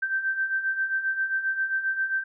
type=beating tone pair; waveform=sine; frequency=1554 / 1561.5 Hz; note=G6 / G6; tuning=-16 / -7 cents; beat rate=7.5 Hz; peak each=-31 / -25 dBFS; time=0.02-2.24 s; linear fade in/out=10 ms; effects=none